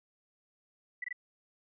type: tone bursts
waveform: sine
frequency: 1975.5 Hz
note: B6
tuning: in tune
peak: -34 dBFS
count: 3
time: 1.02-1.128 s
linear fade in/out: 5 ms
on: 22 ms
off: 21 ms
effects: none